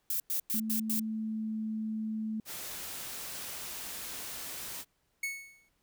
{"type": "noise bursts", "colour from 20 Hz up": "violet", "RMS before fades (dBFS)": -32, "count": 5, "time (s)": [0.1, 0.996], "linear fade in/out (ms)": 2, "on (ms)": 100, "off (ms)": 99}
{"type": "tone with pitch glide", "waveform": "sine", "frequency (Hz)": [219.8, 218.3], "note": ["A3", "A3"], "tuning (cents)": [-2, -13], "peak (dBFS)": -32, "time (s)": [0.54, 2.4], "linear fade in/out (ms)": 2, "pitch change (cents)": -11, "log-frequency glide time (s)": [0.9, 1.57]}
{"type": "noise", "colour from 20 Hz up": "white", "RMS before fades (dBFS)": -41, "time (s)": [2.45, 4.85], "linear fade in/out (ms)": 50}
{"type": "tone with exponential decay", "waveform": "45% pulse", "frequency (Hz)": 2208, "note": "C#7", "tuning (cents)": -7, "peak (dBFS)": -30, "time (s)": [5.23, 5.69], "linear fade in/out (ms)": 5, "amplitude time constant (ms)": 99}
{"effects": ["pink hiss -75 dBFS RMS until 5.82 s"]}